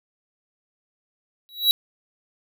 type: tone with exponential growth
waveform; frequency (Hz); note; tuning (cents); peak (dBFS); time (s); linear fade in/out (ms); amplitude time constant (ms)
square; 3901; B7; -22; -11; 1.49-1.71; 0; 47
effects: none